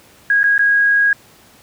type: tone with dropouts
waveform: sine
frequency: 1644 Hz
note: G#6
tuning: 18 cents flat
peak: -10 dBFS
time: 0.3-1.13 s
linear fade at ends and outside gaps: 2 ms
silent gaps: 0.432-0.44 / 0.58-0.592 s
effects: pink hiss -47 dBFS RMS until 1.62 s + high-pass 80 Hz 12 dB/octave